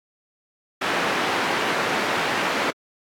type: band-pass noise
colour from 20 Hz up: white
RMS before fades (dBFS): -24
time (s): 0.81-2.71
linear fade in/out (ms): 10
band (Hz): 210 to 1900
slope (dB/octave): 12
effects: AAC 64 kbps